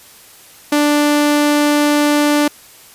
sawtooth tone, 294.2 Hz, D4, 3 cents sharp, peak -7 dBFS, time 0.72-2.48 s, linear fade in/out 5 ms, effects white hiss -42 dBFS RMS until 2.94 s + resampled to 32000 Hz

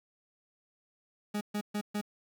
40% pulse tone bursts, 207.7 Hz, G#3, in tune, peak -30 dBFS, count 4, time 1.34-2.014 s, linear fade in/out 10 ms, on 71 ms, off 130 ms, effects 10-bit

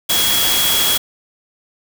sine tone in noise, 3334 Hz, G#7, 6 cents sharp, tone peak -17 dBFS, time 0.09-0.98 s, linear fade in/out 10 ms, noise white, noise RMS -17 dBFS, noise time 0.09-0.98 s, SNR -3 dB, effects none

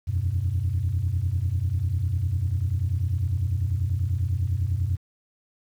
sine chord, E suspended second, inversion none, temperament equal, 82.41 / 92.5 / 123.47 Hz, E2 / F#2 / B2, 0 / 0 / 0 cents, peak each -28 / -23 / -28 dBFS, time 0.07-4.97 s, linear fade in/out 20 ms, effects tanh soft clip ceiling -16 dBFS + 9-bit

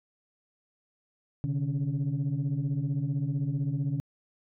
sine tone cluster, 132 / 147.6 / 279 Hz, C3 / D3 / C#4, +16 / +9 / +11 cents, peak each -30 / -28 / -35 dBFS, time 1.44-4 s, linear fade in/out 0 ms, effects tanh soft clip ceiling -21 dBFS

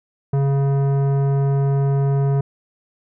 sine tone with tanh clipping, 138.59 Hz, C#3, in tune, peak -17 dBFS, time 0.33-2.41 s, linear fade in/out 5 ms, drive 14 dB, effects none

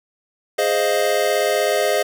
square chord, F minor seventh, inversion first, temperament equal, 415.3 / 523.3 / 622.3 / 698.5 Hz, Ab4 / C5 / Eb5 / F5, 0 / 0 / 0 / 0 cents, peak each -23 / -23 / -21 / -25 dBFS, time 0.58-2.03 s, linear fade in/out 10 ms, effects none

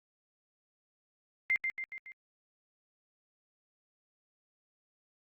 sine tone with echo, 2093 Hz, C7, in tune, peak -25 dBFS, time 1.5-1.56 s, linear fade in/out 0 ms, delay 140 ms, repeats 4, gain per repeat -5 dB, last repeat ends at 2.12 s, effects Opus 48 kbps

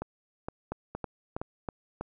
two click trains, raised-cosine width 1 ms, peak -19 / -20 dBFS, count 5 / 4, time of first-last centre 0.72-2.01 / 0.02-1.415 s, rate 3.1 / 2.15 Hz, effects none

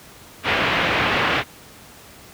white low-pass noise, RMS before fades -20 dBFS, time 0.43-1.44 s, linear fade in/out 50 ms, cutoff 2800 Hz, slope 24 dB/octave, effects pink hiss -44 dBFS RMS until 2.33 s + high-pass 60 Hz 12 dB/octave

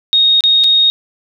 sine tone with dropouts, 3729 Hz, A#7, in tune, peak -7 dBFS, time 0.13-0.9 s, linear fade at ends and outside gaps 0 ms, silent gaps 0.407-0.438 / 0.638-0.642 s, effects none

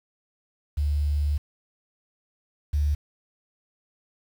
sine tone pair in turn, 73.42 / 73.42 Hz, D2 / D2, 0 / 0 cents, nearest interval unison, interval 0 cents, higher neither, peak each -21 / -20 dBFS, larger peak second, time 0.77-1.38 / 2.73-2.95 s, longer first, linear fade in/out 10 ms, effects 8-bit

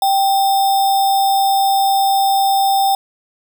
sine tone with sample-and-hold, 784 Hz, G5, in tune, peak -11 dBFS, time 0.02-2.95 s, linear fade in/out 2 ms, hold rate 4410 Hz, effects none

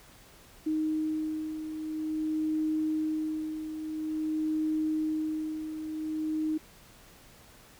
sine beating tone pair, 311.1 / 311.59 Hz, D#4 / D#4, 0 / +3 cents, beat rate 0.49 Hz, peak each -36 / -29 dBFS, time 0.66-6.58 s, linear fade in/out 10 ms, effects pink hiss -55 dBFS RMS until 7.79 s

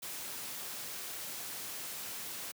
white noise, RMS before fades -42 dBFS, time 0.02-2.52 s, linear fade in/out 10 ms, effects high-pass 100 Hz 12 dB/octave

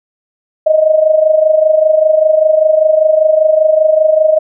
sine tone with amplitude modulation, 625 Hz, D#5, 8 cents sharp, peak -3 dBFS, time 0.66-4.39 s, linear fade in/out 10 ms, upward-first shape sine, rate 25.1 Hz, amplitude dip 70%, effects none

